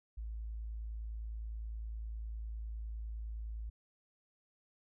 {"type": "tone", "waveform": "sine", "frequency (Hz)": 54.9, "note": "A1", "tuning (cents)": -3, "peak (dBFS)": -39, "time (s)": [0.17, 3.7], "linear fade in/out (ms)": 10, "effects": []}